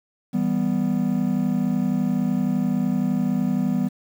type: chord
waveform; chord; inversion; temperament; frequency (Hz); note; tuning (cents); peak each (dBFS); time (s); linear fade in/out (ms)
triangle; E minor; none; equal with one note detuned; 163.3 / 196 / 246.9; E3 / G3 / B3; -16 / 0 / 0; -25 / -21 / -21; 0.33-3.89; 20
effects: 8-bit